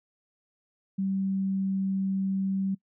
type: tone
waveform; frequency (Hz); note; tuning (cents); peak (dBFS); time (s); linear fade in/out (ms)
sine; 192.9; G3; -28; -25; 0.98-2.75; 10
effects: noise-tail reverb RT60 0.1 s tail -23 dB re dry